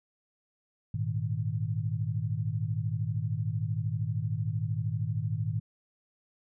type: chord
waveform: sine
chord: Ab suspended second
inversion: none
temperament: just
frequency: 103.83 / 116.8 / 155.74 Hz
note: Ab2 / Bb2 / Eb3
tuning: 0 / +4 / +2 cents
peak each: -32 / -32 / -34 dBFS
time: 0.94-5.6 s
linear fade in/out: 5 ms
effects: none